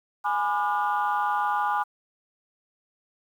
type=chord; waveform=sine; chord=G# diminished seventh; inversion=none; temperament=just; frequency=830.6 / 996.7 / 1196.1 / 1435.3 Hz; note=G#5 / B5 / D6 / F6; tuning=0 / +16 / +31 / +47 cents; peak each=-25 / -28 / -28 / -31 dBFS; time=0.24-1.84 s; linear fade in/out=20 ms; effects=tanh soft clip ceiling -15 dBFS + 9-bit